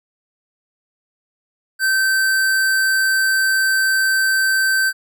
square tone, 1549 Hz, G6, 21 cents flat, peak -15 dBFS, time 1.79-4.93 s, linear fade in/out 50 ms, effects none

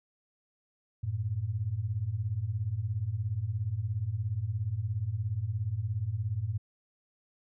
sine beating tone pair, 94.3 / 111.3 Hz, F#2 / A2, +33 / +20 cents, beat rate 17 Hz, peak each -34 / -31 dBFS, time 1.03-6.58 s, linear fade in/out 10 ms, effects none

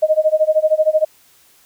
sine tone with tremolo, 622.3 Hz, D#5, in tune, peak -8 dBFS, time 0.02-1.05 s, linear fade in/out 10 ms, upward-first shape sine, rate 13 Hz, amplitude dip 95%, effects white hiss -52 dBFS RMS until 1.65 s

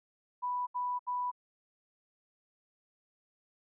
sine tone bursts, 987.8 Hz, B5, in tune, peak -31 dBFS, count 3, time 0.42-1.316 s, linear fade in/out 20 ms, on 250 ms, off 73 ms, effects none

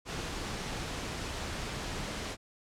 pink noise, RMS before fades -37 dBFS, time 0.05-2.37 s, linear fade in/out 50 ms, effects low-pass 7000 Hz 12 dB/octave

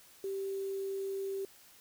sine tone with quantisation, 389.5 Hz, G4, 11 cents flat, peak -34 dBFS, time 0.24-1.45 s, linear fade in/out 2 ms, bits 9, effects white hiss -59 dBFS RMS until 1.8 s

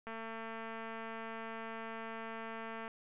click train, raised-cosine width 0.5 ms, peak -30 dBFS, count 633, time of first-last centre 0.07-2.879 s, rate 225 Hz, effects resampled to 8000 Hz

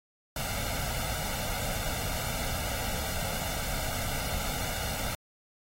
pink noise with comb filter, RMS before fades -33 dBFS, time 0.36-5.15 s, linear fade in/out 2 ms, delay 1.4 ms, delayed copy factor +0.7, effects AAC 48 kbps

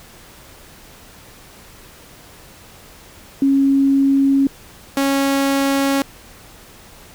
sine / sawtooth tone pair in turn, 274.2 / 275.3 Hz, C#4 / C#4, -19 / -12 cents, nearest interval unison, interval 7 cents, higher second, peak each -11 dBFS, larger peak neither, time 3.42-4.47 / 4.97-6.02 s, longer neither, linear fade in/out 2 ms, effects pink hiss -43 dBFS RMS until 7.14 s

